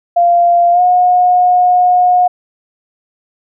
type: tone with pitch glide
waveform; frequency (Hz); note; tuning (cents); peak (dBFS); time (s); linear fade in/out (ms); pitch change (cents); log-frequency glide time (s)
sine; 694 to 721.8; F5 to F#5; -11 to -43; -6; 0.16-2.28; 10; +68; 0.72-0.81
effects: none